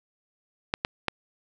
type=clicks; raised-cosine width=0.3 ms; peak=-8 dBFS; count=3; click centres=0.739 / 0.849 / 1.083 s; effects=none